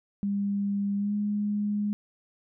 sine tone with pitch glide, 200.8 to 206.9 Hz, G3 to G#3, +42 to -6 cents, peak -25 dBFS, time 0.23-1.93 s, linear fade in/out 0 ms, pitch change +52 cents, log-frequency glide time 0.97-1.14 s, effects none

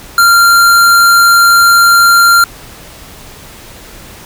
square tone, 1386 Hz, F6, 14 cents flat, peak -4 dBFS, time 0.18-2.44 s, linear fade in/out 2 ms, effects pink hiss -33 dBFS RMS until 4.25 s

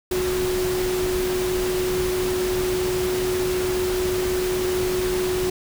sine tone in noise, 366.9 Hz, F#4, 15 cents flat, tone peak -21 dBFS, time 0.11-5.5 s, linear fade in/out 5 ms, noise pink, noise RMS -29 dBFS, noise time 0.11-5.5 s, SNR +5 dB, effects none

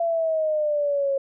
sine exponential sweep, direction down, 680 to 544 Hz, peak -20 dBFS, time 0-1.18 s, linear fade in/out 5 ms, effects none

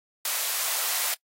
white high-pass noise, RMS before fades -27 dBFS, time 0.25-1.14 s, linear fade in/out 2 ms, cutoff 570 Hz, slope 24 dB/octave, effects noise-tail reverb RT60 0.1 s tail -25 dB re dry + AAC 48 kbps

